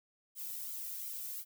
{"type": "noise with flanger", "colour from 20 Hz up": "violet", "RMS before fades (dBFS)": -42, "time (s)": [0.35, 1.45], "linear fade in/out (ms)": 50, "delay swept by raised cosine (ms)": [1.1, 1.86], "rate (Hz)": 2.8, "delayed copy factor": -1, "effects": []}